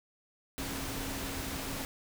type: tone in noise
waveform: sine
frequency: 270.7 Hz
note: C#4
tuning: 41 cents flat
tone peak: -43 dBFS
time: 0.58-1.85 s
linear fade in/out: 0 ms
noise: pink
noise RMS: -38 dBFS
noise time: 0.58-1.85 s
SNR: -8 dB
effects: none